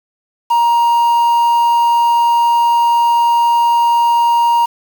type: tone with quantisation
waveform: triangle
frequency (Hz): 941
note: A#5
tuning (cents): +16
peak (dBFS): -7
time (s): 0.5-4.66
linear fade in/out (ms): 10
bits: 5
effects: none